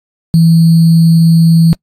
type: tone with sample-and-hold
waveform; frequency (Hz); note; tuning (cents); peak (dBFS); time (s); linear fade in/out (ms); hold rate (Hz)
sine; 164.81; E3; 0; -3; 0.34-1.73; 0; 4410
effects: noise-tail reverb RT60 0.1 s tail -25 dB re dry + AAC 48 kbps